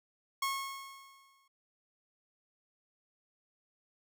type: tone with exponential decay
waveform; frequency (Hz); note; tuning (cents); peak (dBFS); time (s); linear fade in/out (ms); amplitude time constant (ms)
sawtooth; 1091; C#6; -28; -26; 0.42-1.48; 5; 230
effects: none